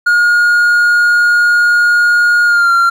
triangle tone with pitch glide, 1431 to 1379.1 Hz, F6 to F6, +42 to -22 cents, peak -5 dBFS, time 0.06-2.9 s, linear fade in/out 10 ms, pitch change -64 cents, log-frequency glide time 2.45-2.72 s, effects none

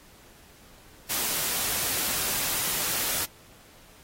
white noise, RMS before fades -28 dBFS, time 1.09-3.26 s, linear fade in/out 20 ms, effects pink hiss -54 dBFS RMS until 4.03 s + AAC 48 kbps

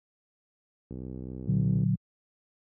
click train, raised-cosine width 3 ms, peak -26 dBFS, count 60, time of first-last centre 0.91-1.835 s, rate 63.8 Hz
sine chord, Bb augmented, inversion none, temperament equal, 116.54 / 146.83 / 185 Hz, Bb2 / D3 / F#3, 0 / 0 / 0 cents, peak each -27 dBFS, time 1.47-1.96 s, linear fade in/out 10 ms
effects high-pass 60 Hz 12 dB/octave

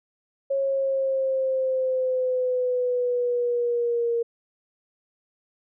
sine linear sweep, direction down, 548 to 466.2 Hz, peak -21 dBFS, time 0.5-4.23 s, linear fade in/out 10 ms, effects none

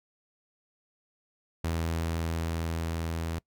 sawtooth tone with level ramp, 82.41 Hz, E2, in tune, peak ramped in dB -24 to -27 dBFS, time 1.64-3.39 s, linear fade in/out 5 ms, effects noise-tail reverb RT60 0.1 s tail -24 dB re dry

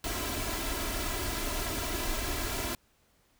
pink noise with comb filter, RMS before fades -33 dBFS, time 0.04-2.75 s, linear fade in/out 2 ms, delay 3 ms, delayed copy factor +0.7, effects pink hiss -68 dBFS RMS until 3.39 s

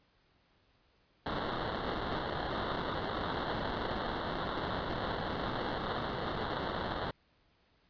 blue noise with sample-and-hold, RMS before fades -36 dBFS, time 1.26-7.11 s, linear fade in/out 2 ms, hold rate 2450 Hz, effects pink hiss -70 dBFS RMS until 7.89 s + resampled to 11025 Hz

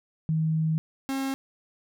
sine / 45% pulse tone pair in turn, 158.7 / 269.5 Hz, D#3 / C#4, +35 / -49 cents, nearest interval major sixth, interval 916 cents, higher second, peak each -22 / -27 dBFS, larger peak first, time 0.29-0.78 / 1.09-1.34 s, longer first, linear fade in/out 0 ms, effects none

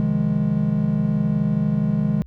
triangle chord, F minor seventh, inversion second, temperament equal, 130.81 / 155.56 / 174.61 / 207.7 Hz, C3 / Eb3 / F3 / Ab3, 0 / 0 / 0 / 0 cents, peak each -25 / -20 / -25 / -19 dBFS, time 0-2.22 s, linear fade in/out 0 ms, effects added 65 Hz sine -40 dBFS peak until 2.26 s

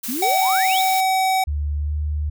blue noise, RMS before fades -28 dBFS, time 0.03-1.01 s, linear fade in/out 10 ms
sine exponential sweep, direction up, 220 to 4000 Hz, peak -24 dBFS, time 0.08-0.82 s, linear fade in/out 10 ms
square tone, 758 Hz, F#5, 42 cents sharp, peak -17 dBFS, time 0.22-1.44 s, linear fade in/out 5 ms
sine tone with pitch glide, 73.42 to 74.96 Hz, D2 to D2, 0 to +36 cents, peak -20 dBFS, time 1.47-2.3 s, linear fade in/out 10 ms, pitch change +36 cents, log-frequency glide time 1.77-1.96 s
effects none

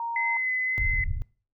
sine tone, 931 Hz, A#5, 2 cents flat, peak -28 dBFS, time 0-0.37 s, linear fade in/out 2 ms
sine tone with vibrato, 2038 Hz, C7, 46 cents flat, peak -24 dBFS, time 0.16-1.04 s, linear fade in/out 2 ms, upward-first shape sine, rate 1.8 Hz, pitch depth 14 cents each way
pink low-pass noise, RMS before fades -28 dBFS, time 0.78-1.22 s, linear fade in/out 0 ms, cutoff 100 Hz, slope 24 dB/octave
effects noise-tail reverb RT60 0.4 s tail -22 dB re dry

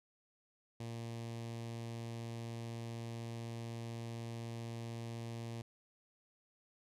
sawtooth tone with notch filter, 115.9 Hz, A#2, 10 cents flat, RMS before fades -44 dBFS, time 0.8-5.62 s, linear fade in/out 5 ms, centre 1400 Hz, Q 1.5, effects low-pass 10000 Hz 12 dB/octave

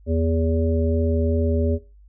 harmonic tone with a mistuned harmonic, 81.6 Hz, E2, 17 cents flat, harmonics 1 / 3 / 5 / 7, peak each -20 / -25 / -27 / -28 dBFS, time 0.06-1.79 s, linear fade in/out 50 ms, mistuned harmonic 3, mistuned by -19 cents, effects noise-tail reverb RT60 0.3 s tail -18 dB re dry + added 50 Hz sine -46 dBFS peak until 2.08 s

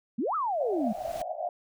sine exponential two-way sweep, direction up then down, 199.3 to 1342 to 199.3 Hz, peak -26 dBFS, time 0.18-0.93 s, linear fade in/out 10 ms, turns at 0.35 s
pink noise with exponential growth, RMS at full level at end -42 dBFS, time 0.34-1.22 s, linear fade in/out 2 ms, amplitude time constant 190 ms
white band-pass noise, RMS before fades -34 dBFS, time 0.6-1.49 s, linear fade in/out 2 ms, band 610 to 730 Hz, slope 96 dB/octave
effects none

